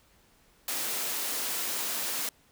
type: high-pass noise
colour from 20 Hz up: white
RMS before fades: -32 dBFS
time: 0.68-2.29 s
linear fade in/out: 2 ms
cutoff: 200 Hz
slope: 24 dB/octave
effects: pink hiss -63 dBFS RMS until 2.51 s